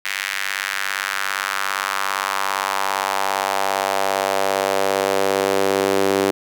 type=tone with high-pass filter sweep; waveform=sawtooth; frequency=97.5 Hz; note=G2; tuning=9 cents flat; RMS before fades=-21 dBFS; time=0.05-6.31 s; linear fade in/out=0 ms; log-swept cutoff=2000 to 370 Hz; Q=2.2; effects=none